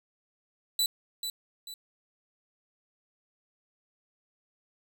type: tone with echo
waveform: sawtooth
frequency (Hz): 3968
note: B7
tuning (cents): +7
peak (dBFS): -21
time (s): 0.79-0.86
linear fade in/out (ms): 2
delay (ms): 440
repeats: 2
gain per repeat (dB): -8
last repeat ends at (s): 1.74
effects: none